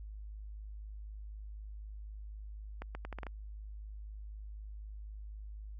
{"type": "accelerating click train", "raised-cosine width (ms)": 0.5, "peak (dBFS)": -27, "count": 7, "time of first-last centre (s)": [2.82, 3.267], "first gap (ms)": 130, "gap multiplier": 0.77, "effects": ["added 52 Hz sine -43 dBFS peak until 5.79 s"]}